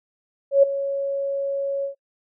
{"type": "tone with ADSR envelope", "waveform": "sine", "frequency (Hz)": 554.4, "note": "C#5", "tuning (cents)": 0, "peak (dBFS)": -8, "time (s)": [0.51, 1.95], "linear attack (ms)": 120, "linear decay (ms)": 9, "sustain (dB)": -14, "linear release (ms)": 110, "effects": ["noise-tail reverb RT60 0.1 s tail -26 dB re dry"]}